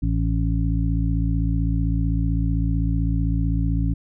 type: harmonic tone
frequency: 55.7 Hz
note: A1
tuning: 22 cents sharp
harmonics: 1 / 2 / 3 / 5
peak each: -21 / -24 / -26 / -28 dBFS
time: 0.02-3.94 s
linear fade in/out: 10 ms
effects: none